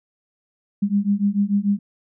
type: beating tone pair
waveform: sine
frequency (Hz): 198.8 / 205.6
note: G3 / G#3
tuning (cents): +25 / -17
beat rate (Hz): 6.8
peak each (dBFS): -20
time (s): 0.82-1.79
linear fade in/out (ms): 10
effects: none